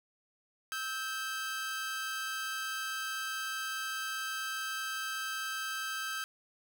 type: tone pair together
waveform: sawtooth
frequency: 1301.7 / 1571 Hz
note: E6 / G6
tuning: -22 / +3 cents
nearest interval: minor third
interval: 325 cents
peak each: -36 / -33 dBFS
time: 0.72-6.24 s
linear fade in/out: 0 ms
effects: none